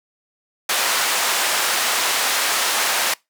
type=band-pass noise; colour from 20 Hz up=pink; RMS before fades=-20 dBFS; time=0.69-3.14 s; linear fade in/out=5 ms; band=850 to 13000 Hz; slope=12 dB/octave; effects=noise-tail reverb RT60 0.2 s tail -24 dB re dry